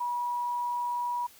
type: tone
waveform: sine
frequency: 968 Hz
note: B5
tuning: 35 cents flat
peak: -28 dBFS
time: 0-1.27 s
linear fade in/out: 10 ms
effects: white hiss -55 dBFS RMS until 1.39 s